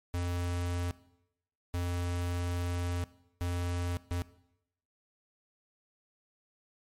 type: tone bursts at uneven times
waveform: square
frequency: 87.9 Hz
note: F2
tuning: 12 cents sharp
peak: -31 dBFS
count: 4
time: 0.14-0.91 / 1.74-3.04 / 3.41-3.97 / 4.11-4.22 s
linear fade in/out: 0 ms
effects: noise-tail reverb RT60 0.8 s tail -18 dB re dry + MP3 64 kbps